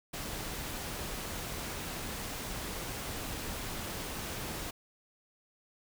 pink noise, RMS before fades -39 dBFS, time 0.13-4.71 s, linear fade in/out 10 ms, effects none

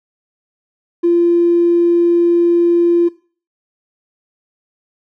triangle tone, 343.8 Hz, F4, 27 cents flat, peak -5 dBFS, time 1.03-3.09 s, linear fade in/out 20 ms, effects noise-tail reverb RT60 0.4 s tail -22 dB re dry + tanh soft clip ceiling -7 dBFS

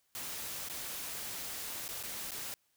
white noise with dropouts, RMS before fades -41 dBFS, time 0.15-2.54 s, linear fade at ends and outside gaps 0 ms, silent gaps 0.686-0.698 / 1.88-1.889 / 2.028-2.036 / 2.308-2.318 s, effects white hiss -75 dBFS RMS until 2.76 s

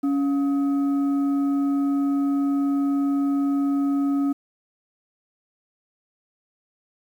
sine tone with frequency modulation, 279.7 Hz, C#4, 16 cents sharp, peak -19 dBFS, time 0.03-4.33 s, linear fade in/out 10 ms, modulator 988 Hz, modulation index 0.23, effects 9-bit

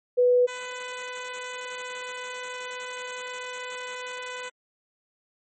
sine / 10% pulse tone pair in turn, 493.8 / 500.4 Hz, B4 / B4, 0 / +23 cents, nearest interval unison, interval 23 cents, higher second, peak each -16 / -25 dBFS, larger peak first, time 0.17-0.47 / 0.47-4.5 s, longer second, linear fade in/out 20 ms, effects MP3 32 kbps

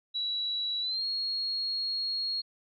sine tone with pitch glide, 3916 to 4295 Hz, B7 to C8, -15 to +44 cents, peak -29 dBFS, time 0.14-2.42 s, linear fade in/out 20 ms, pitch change +159 cents, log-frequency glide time 0.81-1.05 s, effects none

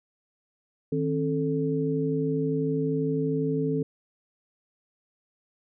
sine tone cluster, 156.5 / 268.9 / 438.7 Hz, D#3 / C4 / A4, +10 / +47 / -5 cents, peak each -28 dBFS, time 0.92-3.83 s, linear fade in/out 5 ms, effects none

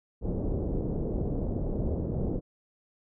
pink low-pass noise, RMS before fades -30 dBFS, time 0.21-2.41 s, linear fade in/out 50 ms, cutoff 520 Hz, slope 24 dB/octave, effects none

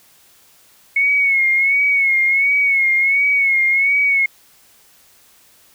sine tone with vibrato, 2194 Hz, C#7, 18 cents flat, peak -12 dBFS, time 0.96-4.26 s, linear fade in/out 5 ms, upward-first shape sine, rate 1.4 Hz, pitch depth 59 cents each way, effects white hiss -51 dBFS RMS until 5.74 s

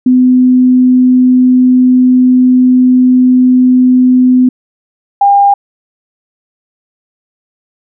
sine tone pair in turn, 253 / 803.2 Hz, B3 / G5, +42 / +42 cents, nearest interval octave + minor sixth, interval 2000 cents, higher second, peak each -3 dBFS, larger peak neither, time 0.06-4.49 / 5.21-5.54 s, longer first, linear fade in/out 5 ms, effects none

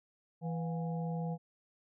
harmonic tone with a mistuned harmonic, 164.81 Hz, E3, in tune, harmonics 1 / 3 / 4 / 5, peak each -34 / -44 / -46 / -48 dBFS, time 0.41-1.38 s, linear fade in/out 50 ms, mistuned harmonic 4, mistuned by +130 cents, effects none

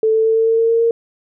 sine tone with pitch steps, 440 / 443.1 / 446.1 / 449.2 / 452.4 / 455.5 / 458.7 / 461.9 Hz, A4 / A4 / A4 / A4 / A4 / A#4 / A#4 / A#4, 0 / +12 / +24 / +36 / +48 / -40 / -28 / -16 cents, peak -11 dBFS, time 0.03-0.91 s, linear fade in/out 2 ms, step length 110 ms, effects none

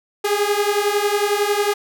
sawtooth beating tone pair, 405.6 / 416.6 Hz, G#4 / G#4, -41 / +5 cents, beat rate 11 Hz, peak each -16 dBFS, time 0.24-1.74 s, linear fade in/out 10 ms, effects none

